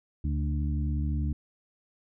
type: harmonic tone with a mistuned harmonic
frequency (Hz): 74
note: D2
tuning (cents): +14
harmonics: 1 / 2 / 3 / 4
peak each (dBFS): -27 / -33 / -37 / -39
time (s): 0.24-1.33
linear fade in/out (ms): 5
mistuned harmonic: 2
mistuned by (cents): -29
effects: none